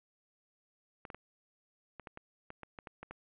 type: clicks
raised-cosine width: 0.5 ms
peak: -30 dBFS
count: 12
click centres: 1.052 / 1.102 / 1.146 / 1.997 / 2.072 / 2.174 / 2.504 / 2.633 / 2.788 / 2.872 / 3.03 / 3.11 s
effects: resampled to 8000 Hz + 11-bit